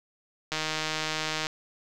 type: click train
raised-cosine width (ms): 0.2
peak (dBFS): -12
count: 149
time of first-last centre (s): 0.52-1.469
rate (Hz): 156
effects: none